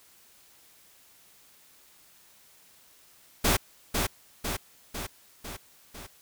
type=noise with echo; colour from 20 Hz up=pink; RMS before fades=-23 dBFS; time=3.44-3.57 s; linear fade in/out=10 ms; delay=500 ms; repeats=5; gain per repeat=-4 dB; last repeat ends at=6.07 s; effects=white hiss -58 dBFS RMS until 6.21 s